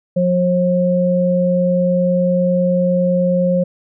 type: tone pair together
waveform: sine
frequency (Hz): 179.2 / 537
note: F3 / C5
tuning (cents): +45 / +45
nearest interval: octave + perfect fifth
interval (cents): 1900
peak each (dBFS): -15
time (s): 0.16-3.64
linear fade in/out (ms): 10
effects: none